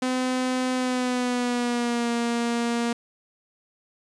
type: tone with pitch glide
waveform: sawtooth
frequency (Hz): 255.3 to 235.5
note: C4 to A#3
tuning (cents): -42 to +18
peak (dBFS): -19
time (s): 0.02-2.93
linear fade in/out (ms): 5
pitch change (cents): -140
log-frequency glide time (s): 0.74-2.1
effects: resampled to 22050 Hz